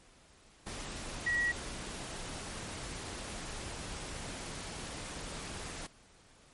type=tone in noise; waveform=sine; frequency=1919 Hz; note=A#6; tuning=50 cents sharp; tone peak=-28 dBFS; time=1.26-1.52 s; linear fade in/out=10 ms; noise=pink; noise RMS=-42 dBFS; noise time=0.66-5.87 s; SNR=+11 dB; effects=pink hiss -61 dBFS RMS until 6.53 s + MP3 48 kbps